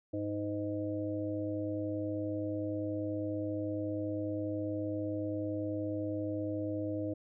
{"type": "harmonic tone with a mistuned harmonic", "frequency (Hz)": 103.83, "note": "G#2", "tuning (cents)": 0, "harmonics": [1, 3, 5, 6], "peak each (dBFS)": [-40, -35, -40, -42], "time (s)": [0.13, 7.14], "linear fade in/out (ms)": 10, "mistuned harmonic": 5, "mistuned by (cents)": -22, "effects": []}